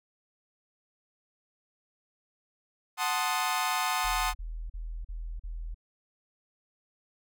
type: chord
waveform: sawtooth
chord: F# diminished seventh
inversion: none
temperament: equal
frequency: 740 / 880 / 1046.5 / 1244.5 Hz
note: F#5 / A5 / C6 / Eb6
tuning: 0 / 0 / 0 / 0 cents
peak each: -29 dBFS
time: 2.97-4.34 s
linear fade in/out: 50 ms
type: tone bursts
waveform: sine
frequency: 40.55 Hz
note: E1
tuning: 28 cents flat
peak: -34 dBFS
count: 5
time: 4.04-5.746 s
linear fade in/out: 10 ms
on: 310 ms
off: 39 ms
effects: none